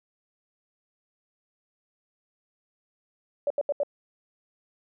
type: tone bursts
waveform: sine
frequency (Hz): 574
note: D5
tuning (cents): -40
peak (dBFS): -22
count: 4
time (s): 3.47-3.833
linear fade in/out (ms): 2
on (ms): 33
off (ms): 77
effects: none